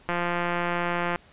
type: click train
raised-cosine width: 0.5 ms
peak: -12 dBFS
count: 187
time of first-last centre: 0.09-1.159 s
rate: 174 Hz
effects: pink hiss -55 dBFS RMS until 1.32 s + resampled to 8000 Hz